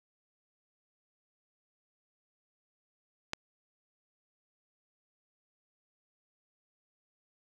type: click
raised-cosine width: 0.2 ms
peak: -15 dBFS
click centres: 3.334 s
effects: none